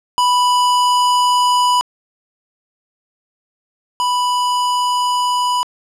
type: tone pair in turn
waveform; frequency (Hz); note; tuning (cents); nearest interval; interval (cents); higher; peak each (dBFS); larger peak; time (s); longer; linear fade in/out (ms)
square; 987.8 / 987.8; B5 / B5; 0 / 0; unison; 0; neither; -12 / -15; first; 0.18-1.81 / 4-5.63; neither; 0
effects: low-pass 9000 Hz 12 dB/octave